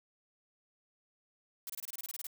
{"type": "noise bursts", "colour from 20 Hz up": "blue", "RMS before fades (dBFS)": -41, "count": 12, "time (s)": [1.67, 2.269], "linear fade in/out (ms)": 2, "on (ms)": 27, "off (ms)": 25, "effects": []}